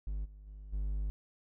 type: tone with level steps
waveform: triangle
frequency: 50.6 Hz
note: G#1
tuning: 44 cents flat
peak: -32 / -47 / -43 / -30 dBFS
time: 0.07-1.1 s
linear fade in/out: 0 ms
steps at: 0.24 / 0.46 / 0.72 s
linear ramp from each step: 20 ms
effects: none